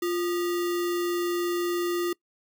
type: tone with sample-and-hold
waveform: sine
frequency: 349.2 Hz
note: F4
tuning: in tune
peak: -24 dBFS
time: 0.02-2.13 s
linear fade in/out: 5 ms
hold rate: 1575 Hz
effects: noise-tail reverb RT60 0.1 s tail -23 dB re dry